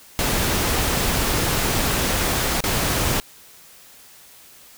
pink noise with dropouts, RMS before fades -21 dBFS, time 0.19-3.2 s, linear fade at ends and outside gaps 0 ms, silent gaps 2.605-2.639 s, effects white hiss -47 dBFS RMS until 4.77 s

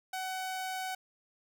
sawtooth tone, 751 Hz, F#5, 26 cents sharp, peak -31 dBFS, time 0.13-0.95 s, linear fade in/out 5 ms, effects none

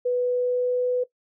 sine tone with pitch glide, 493.9 to 497.6 Hz, B4 to B4, 0 to +13 cents, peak -20 dBFS, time 0.05-1.04 s, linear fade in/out 10 ms, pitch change +13 cents, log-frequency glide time 0.18-0.92 s, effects noise-tail reverb RT60 0.1 s tail -17 dB re dry

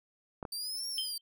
clicks, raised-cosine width 1 ms, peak -24 dBFS, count 2, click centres 0.428 / 0.452 s
sawtooth exponential two-way sweep, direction up then down, 4606 to 5588 to 4606 Hz, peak -33 dBFS, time 0.52-1.18 s, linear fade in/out 5 ms, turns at 0.88 s
sine tone with exponential decay, 3136 Hz, G7, in tune, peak -29 dBFS, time 0.98-1.21 s, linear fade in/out 1 ms, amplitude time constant 49 ms
effects none

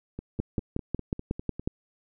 two click trains, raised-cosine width 3 ms, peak -22 / -14 dBFS, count 8 / 8, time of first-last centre 0.19-1.596 / 0.4-1.675 s, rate 4.98 / 5.49 Hz, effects none

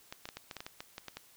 clicks, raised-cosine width 0.2 ms, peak -24 dBFS, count 12, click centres 0.125 / 0.255 / 0.289 / 0.37 / 0.512 / 0.567 / 0.605 / 0.665 / 0.805 / 0.981 / 1.083 / 1.17 s, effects white hiss -61 dBFS RMS until 1.36 s

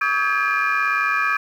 sine tone cluster, 1137 / 1273 / 1596 / 1694 / 2410 Hz, C#6 / D#6 / G6 / G#6 / D7, +44 / +39 / +31 / +34 / +44 cents, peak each -23 dBFS, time 0.01-1.37 s, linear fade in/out 5 ms, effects tanh soft clip ceiling -11 dBFS + 8-bit

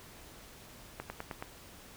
slowing click train, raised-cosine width 0.5 ms, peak -23 dBFS, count 5, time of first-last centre 1-1.425 s, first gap 100 ms, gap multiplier 1.04, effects pink hiss -53 dBFS RMS until 1.96 s

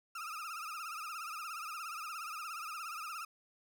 35% pulse tone with vibrato, 1296 Hz, E6, 30 cents flat, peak -39 dBFS, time 0.15-3.25 s, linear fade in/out 5 ms, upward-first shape triangle, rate 17 Hz, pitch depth 140 cents each way, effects none

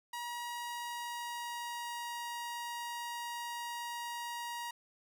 sawtooth tone with pitch glide, 956 to 948.8 Hz, A#5 to A#5, +43 to +30 cents, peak -35 dBFS, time 0.13-4.71 s, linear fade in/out 5 ms, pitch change -13 cents, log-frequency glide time 0.38-2.22 s, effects none

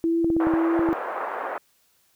sine tone with vibrato, 329.6 Hz, E4, in tune, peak -19 dBFS, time 0.04-0.93 s, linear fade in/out 0 ms, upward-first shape triangle, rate 1.7 Hz, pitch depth 26 cents each way
clicks, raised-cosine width 2 ms, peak -17 dBFS, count 7, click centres 0.245 / 0.302 / 0.366 / 0.47 / 0.538 / 0.793 / 0.889 s
pink band-pass noise, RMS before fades -30 dBFS, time 0.4-1.58 s, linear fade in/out 2 ms, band 470 to 1500 Hz, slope 24 dB/octave
effects white hiss -64 dBFS RMS until 2.15 s

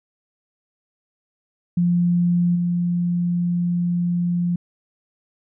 sine tone with level steps, 174.61 Hz, F3, in tune, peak -15 / -18 dBFS, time 1.77-4.56 s, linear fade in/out 5 ms, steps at 2.55 s, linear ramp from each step 10 ms, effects none

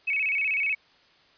sine tone with vibrato, 2398 Hz, D7, 36 cents sharp, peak -23 dBFS, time 0.07-0.75 s, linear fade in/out 10 ms, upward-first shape square, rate 16 Hz, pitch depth 120 cents each way, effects white hiss -59 dBFS RMS until 1.37 s + resampled to 11025 Hz

